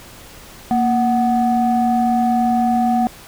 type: tone pair together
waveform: sine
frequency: 233 / 743 Hz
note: A#3 / F#5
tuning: -1 / +7 cents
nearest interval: octave + minor sixth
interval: 2008 cents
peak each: -15 dBFS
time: 0.71-3.07 s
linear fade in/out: 0 ms
effects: tanh soft clip ceiling -8 dBFS + pink hiss -40 dBFS RMS until 3.27 s